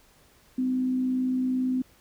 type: tone with frequency modulation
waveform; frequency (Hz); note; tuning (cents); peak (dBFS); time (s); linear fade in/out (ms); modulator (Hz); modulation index
sine; 256.1; C4; -37; -23; 0.58-1.82; 5; 57.7; 0.2
effects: pink hiss -59 dBFS RMS until 2 s